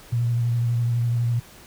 sine tone with vibrato, 118.7 Hz, A#2, 32 cents sharp, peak -19 dBFS, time 0.12-1.4 s, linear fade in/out 10 ms, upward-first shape triangle, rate 12 Hz, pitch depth 29 cents each way, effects pink hiss -47 dBFS RMS until 1.66 s

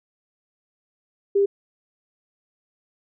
sine tone, 399.1 Hz, G4, 31 cents sharp, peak -15 dBFS, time 1.35-1.46 s, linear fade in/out 10 ms, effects none

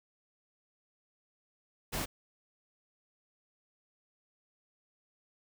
pink noise, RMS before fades -35 dBFS, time 1.92-2.06 s, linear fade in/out 20 ms, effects none

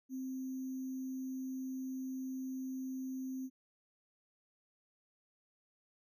sine tone with sample-and-hold, 261.6 Hz, C4, in tune, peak -38 dBFS, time 0.09-3.5 s, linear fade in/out 50 ms, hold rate 6300 Hz, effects none

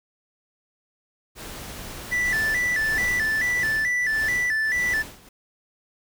pink noise, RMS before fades -37 dBFS, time 1.35-3.55 s, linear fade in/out 50 ms
triangle tone with vibrato, 1861 Hz, A#6, 3 cents flat, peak -19 dBFS, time 2.11-5.03 s, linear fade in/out 20 ms, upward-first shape square, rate 2.3 Hz, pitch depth 100 cents each way
pink noise with tremolo, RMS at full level -35 dBFS, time 2.25-5.29 s, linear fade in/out 5 ms, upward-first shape sine, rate 1.6 Hz, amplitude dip 85%
effects none

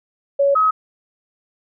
sine tone pair in turn, 560 / 1273.2 Hz, C#5 / D#6, +18 / +39 cents, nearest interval octave + major second, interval 1421 cents, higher second, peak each -12 dBFS, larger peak neither, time 0.39-0.55 / 0.55-0.71 s, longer neither, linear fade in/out 10 ms, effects none

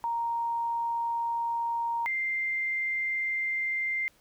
sine tone pair in turn, 932.3 / 2093 Hz, A#5 / C7, 0 / 0 cents, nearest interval octave + major second, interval 1400 cents, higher second, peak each -27 dBFS, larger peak neither, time 0.04-2.06 / 2.06-4.08 s, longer neither, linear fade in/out 0 ms, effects pink hiss -63 dBFS RMS until 4.2 s

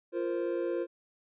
triangle chord, F suspended fourth, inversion none, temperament equal with one note detuned, 346.6 / 466.2 / 523.3 Hz, F4 / Bb4 / C5, -13 / 0 / 0 cents, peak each -30 / -34 / -33 dBFS, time 0.12-0.87 s, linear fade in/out 50 ms, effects resampled to 8000 Hz

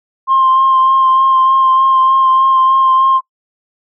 sine tone with vibrato, 1057 Hz, C6, 17 cents sharp, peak -6 dBFS, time 0.27-3.21 s, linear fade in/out 50 ms, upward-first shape sine, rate 3.3 Hz, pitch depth 16 cents each way, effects noise-tail reverb RT60 0.1 s tail -22 dB re dry + tanh soft clip ceiling -3 dBFS

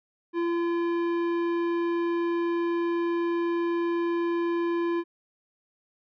sine tone with tanh clipping, 341 Hz, F4, 41 cents flat, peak -26 dBFS, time 0.33-5.04 s, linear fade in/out 50 ms, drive 14 dB, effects none

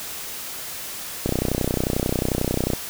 click train, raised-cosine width 2 ms, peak -8 dBFS, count 47, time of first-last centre 1.26-2.734 s, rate 31.2 Hz, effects white hiss -33 dBFS RMS until 2.89 s

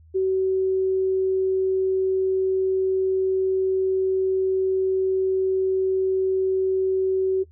sine tone, 378.8 Hz, F#4, 41 cents sharp, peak -18 dBFS, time 0.14-7.44 s, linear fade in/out 20 ms, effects noise-tail reverb RT60 0.1 s tail -17 dB re dry + added 80 Hz sine -48 dBFS peak until 7.51 s

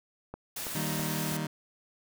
click train, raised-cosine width 1 ms, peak -25 dBFS, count 4, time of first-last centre 0.34-1.324 s, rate 3.05 Hz
white noise, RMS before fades -37 dBFS, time 0.56-1.37 s, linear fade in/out 5 ms
sawtooth chord, Eb major, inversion none, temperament just, 155.56 / 194.45 / 233.3 Hz, Eb3 / G3 / Bb3, 0 / -14 / +2 cents, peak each -29 / -33 / -34 dBFS, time 0.75-1.47 s, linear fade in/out 5 ms
effects none

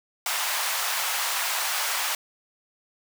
pink high-pass noise, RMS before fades -27 dBFS, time 0.26-2.15 s, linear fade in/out 2 ms, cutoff 800 Hz, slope 24 dB/octave, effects none

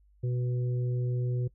harmonic tone, 123.47 Hz, B2, in tune, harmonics 1 / 3 / 4, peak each -27 / -39 / -44 dBFS, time 0.23-1.48 s, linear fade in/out 10 ms, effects noise-tail reverb RT60 0.1 s tail -22 dB re dry + added 50 Hz sine -59 dBFS peak until 1.54 s

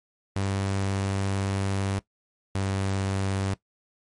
sawtooth tone pair in turn, 97.8 / 97.12 Hz, G2 / G2, -4 / -16 cents, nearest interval unison, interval 12 cents, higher first, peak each -21 dBFS, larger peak neither, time 0.36-1.99 / 2.55-3.54 s, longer first, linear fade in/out 0 ms, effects noise-tail reverb RT60 0.1 s tail -18 dB re dry + MP3 48 kbps

